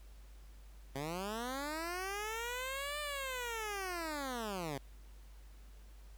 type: linear two-way sweep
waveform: 10% pulse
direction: up then down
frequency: 130.81 to 599 to 130.81 Hz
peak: -30 dBFS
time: 0.95-4.78 s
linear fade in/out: 5 ms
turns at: 3 s
effects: added 50 Hz sine -52 dBFS peak until 6.17 s + pink hiss -66 dBFS RMS until 6.17 s